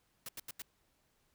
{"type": "noise bursts", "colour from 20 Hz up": "white", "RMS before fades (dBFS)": -44, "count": 4, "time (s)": [0.26, 0.62], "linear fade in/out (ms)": 2, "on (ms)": 27, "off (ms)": 84, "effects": ["pink hiss -75 dBFS RMS until 1.34 s"]}